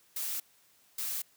blue noise bursts at uneven times, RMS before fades -35 dBFS, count 2, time 0.16-0.4 / 0.98-1.22 s, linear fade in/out 5 ms, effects white hiss -65 dBFS RMS until 1.36 s + high-pass 80 Hz 12 dB/octave

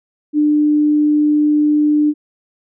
sine tone, 298.8 Hz, D4, 30 cents sharp, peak -10 dBFS, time 0.33-2.14 s, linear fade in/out 50 ms, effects none

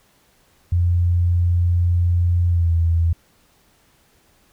sine tone with pitch glide, 87.31 to 83.51 Hz, F2 to E2, 0 to +23 cents, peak -14 dBFS, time 0.72-3.13 s, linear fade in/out 5 ms, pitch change -77 cents, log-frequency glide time 2.48-2.72 s, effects pink hiss -58 dBFS RMS until 4.52 s

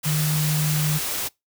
sine tone in noise, 152.6 Hz, D#3, 33 cents flat, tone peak -20 dBFS, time 0.05-0.99 s, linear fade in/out 20 ms, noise white, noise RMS -27 dBFS, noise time 0.03-1.29 s, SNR +4 dB, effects noise-tail reverb RT60 0.2 s tail -25 dB re dry

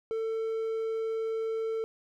triangle tone, 446.8 Hz, A4, 27 cents sharp, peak -27 dBFS, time 0.11-1.84 s, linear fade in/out 0 ms, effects none

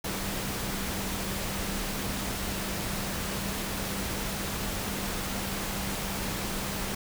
sine tone in noise, 196 Hz, G3, in tune, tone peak -38 dBFS, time 0.04-6.95 s, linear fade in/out 5 ms, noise pink, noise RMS -33 dBFS, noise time 0.04-6.95 s, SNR -8 dB, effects none

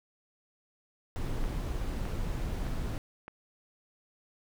brown noise, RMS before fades -33 dBFS, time 1.16-2.98 s, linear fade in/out 0 ms
click train, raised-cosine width 0.5 ms, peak -28 dBFS, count 4, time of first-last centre 1.44-3.28 s, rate 1.63 Hz
effects none

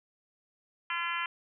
harmonic tone, 341.5 Hz, F4, 39 cents flat, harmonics 3 / 4 / 5 / 6 / 7 / 8 / 9, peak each -36 / -37 / -38 / -39 / -39 / -40 / -41 dBFS, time 0.9-1.26 s, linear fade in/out 2 ms, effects none

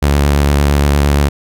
sawtooth tone with vibrato, 71.6 Hz, D2, 43 cents flat, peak -5 dBFS, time 0.02-1.29 s, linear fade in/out 10 ms, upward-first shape triangle, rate 8.7 Hz, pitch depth 31 cents each way, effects none

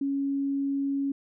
sine tone, 277.2 Hz, C#4, in tune, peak -25 dBFS, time 0.01-1.12 s, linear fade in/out 5 ms, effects none

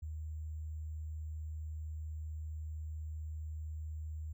sine tone with sample-and-hold, 77.78 Hz, D#2, in tune, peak -39 dBFS, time 0.02-4.33 s, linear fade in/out 10 ms, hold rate 7350 Hz, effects none

